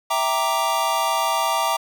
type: chord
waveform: square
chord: E half-diminished seventh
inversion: none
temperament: equal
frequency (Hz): 659.3 / 784 / 932.3 / 1174.7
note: E5 / G5 / Bb5 / D6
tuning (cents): 0 / 0 / 0 / 0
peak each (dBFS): -27 / -27 / -24 / -25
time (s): 0.1-1.77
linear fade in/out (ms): 10
effects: 9-bit